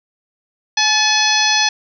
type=harmonic tone with a mistuned harmonic; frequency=850 Hz; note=G#5; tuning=40 cents sharp; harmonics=1 / 2 / 3 / 4 / 5 / 6 / 7; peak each=-20 / -20 / -20 / -20 / -20 / -20 / -20 dBFS; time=0.77-1.69 s; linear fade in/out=5 ms; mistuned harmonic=2; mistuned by=+41 cents; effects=none